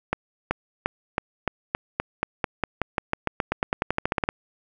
accelerating click train, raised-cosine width 0.5 ms, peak -7 dBFS, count 26, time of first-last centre 0.13-4.289 s, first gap 380 ms, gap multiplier 0.92, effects none

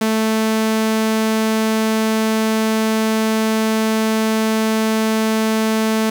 sawtooth tone, 220 Hz, A3, in tune, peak -11 dBFS, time 0.01-6.1 s, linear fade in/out 5 ms, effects 7-bit

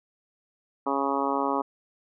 harmonic tone, 138.59 Hz, C#3, in tune, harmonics 2 / 3 / 4 / 5 / 6 / 7 / 8 / 9, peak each -30 / -32 / -33 / -35 / -31 / -31 / -31 / -35 dBFS, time 0.86-1.62 s, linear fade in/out 10 ms, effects none

